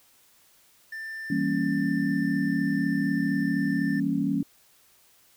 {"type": "tone", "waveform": "triangle", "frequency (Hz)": 1782, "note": "A6", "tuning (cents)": 22, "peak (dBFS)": -32, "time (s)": [0.92, 4], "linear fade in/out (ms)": 5}
{"type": "chord", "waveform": "sine", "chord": "E diminished seventh", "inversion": "none", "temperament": "equal with one note detuned", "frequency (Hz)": [164.81, 197.36, 233.1, 277.2], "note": ["E3", "G3", "Bb3", "Db4"], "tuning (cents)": [0, 12, 0, 0], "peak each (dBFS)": [-31, -29, -30, -26], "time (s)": [1.3, 4.43], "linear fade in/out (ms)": 5}
{"effects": ["white hiss -60 dBFS RMS until 5.36 s"]}